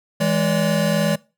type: tone cluster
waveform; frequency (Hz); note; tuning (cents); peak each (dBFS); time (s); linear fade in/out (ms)
square; 164.2 / 207.1 / 573; E3 / G#3 / D5; -6 / -5 / -43; -22; 0.2-1.16; 10
effects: noise-tail reverb RT60 0.3 s tail -22 dB re dry